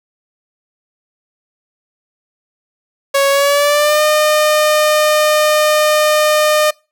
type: tone with pitch glide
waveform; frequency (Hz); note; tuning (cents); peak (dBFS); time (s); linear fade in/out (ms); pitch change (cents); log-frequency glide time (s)
sawtooth; 554.4 to 608.1; C#5 to D#5; 0 to -40; -6; 3.14-6.71; 10; +160; 3.3-4.02
effects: noise-tail reverb RT60 0.3 s tail -25 dB re dry